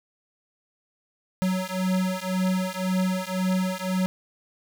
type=beating tone pair; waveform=square; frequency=185 / 186.9 Hz; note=F#3 / F#3; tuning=0 / +18 cents; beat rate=1.9 Hz; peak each=-27 dBFS; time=1.42-4.06 s; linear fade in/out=0 ms; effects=none